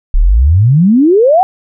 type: exponential sweep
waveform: sine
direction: up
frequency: 32.51 to 784 Hz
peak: -4 dBFS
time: 0.14-1.43 s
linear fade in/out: 0 ms
effects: none